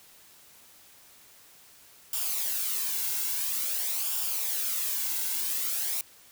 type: noise with flanger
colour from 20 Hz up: blue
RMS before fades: -30 dBFS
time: 2.13-6.01 s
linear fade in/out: 2 ms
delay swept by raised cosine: 0.48 to 1.68 ms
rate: 0.49 Hz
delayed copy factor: -0.55
effects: white hiss -55 dBFS RMS until 6.31 s